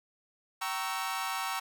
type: chord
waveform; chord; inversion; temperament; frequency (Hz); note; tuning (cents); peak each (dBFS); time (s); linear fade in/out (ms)
sawtooth; G diminished seventh; none; equal with one note detuned; 771 / 932.3 / 1108.7 / 1318.5; G5 / Bb5 / Db6 / Fb6; -29 / 0 / 0 / 0; -34; 0.61-1.6; 10
effects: none